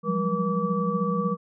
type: tone cluster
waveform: sine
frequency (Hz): 173 / 186 / 202.2 / 478.5 / 1153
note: F3 / F#3 / G#3 / A#4 / D6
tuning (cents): -16 / +9 / -46 / +45 / -32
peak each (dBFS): -29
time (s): 0.03-1.37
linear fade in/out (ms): 50
effects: none